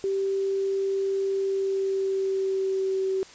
sine tone with pitch glide, 390 to 382.2 Hz, G4 to G4, -9 to -44 cents, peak -23 dBFS, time 0.04-3.23 s, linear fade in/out 0 ms, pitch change -35 cents, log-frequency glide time 1.33-3.1 s, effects white hiss -48 dBFS RMS until 3.34 s + resampled to 16000 Hz

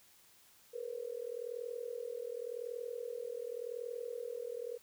sine tone with amplitude modulation, 478.9 Hz, A#4, 47 cents sharp, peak -35 dBFS, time 0.73-4.78 s, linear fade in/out 20 ms, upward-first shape sine, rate 40.9 Hz, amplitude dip 90%, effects white hiss -64 dBFS RMS until 4.82 s

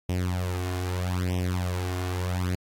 sawtooth tone with flanger, 90.6 Hz, F#2, 36 cents flat, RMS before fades -28 dBFS, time 0.09-2.55 s, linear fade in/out 0 ms, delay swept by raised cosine 0.34 to 2.84 ms, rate 0.79 Hz, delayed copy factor +0.7, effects AAC 48 kbps

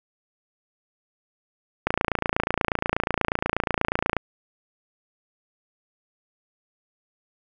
click train, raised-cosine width 0.5 ms, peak -6 dBFS, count 66, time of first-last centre 1.87-4.167 s, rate 28.3 Hz, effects none

